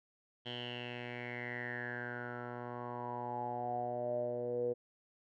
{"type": "tone with low-pass filter sweep", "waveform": "10% pulse", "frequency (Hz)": 121.6, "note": "B2", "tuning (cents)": -26, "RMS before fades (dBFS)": -40, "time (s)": [0.45, 4.74], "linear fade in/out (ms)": 20, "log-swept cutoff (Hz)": [3200, 470], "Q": 9.2, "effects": []}